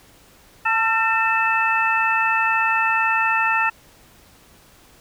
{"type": "tone cluster", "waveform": "sine", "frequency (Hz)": [893, 1355, 1806, 2629], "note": ["A5", "E6", "A6", "E7"], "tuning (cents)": [25, 47, 45, -5], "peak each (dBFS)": -22, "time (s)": [0.65, 3.7], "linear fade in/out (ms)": 10, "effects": ["pink hiss -51 dBFS RMS until 5 s"]}